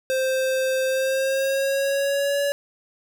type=tone with pitch glide; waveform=square; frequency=523.3 to 567.4 Hz; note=C5 to C#5; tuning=0 to +40 cents; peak=-21 dBFS; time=0.1-2.52 s; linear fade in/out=0 ms; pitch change=+140 cents; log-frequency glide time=0.85-2.41 s; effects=9-bit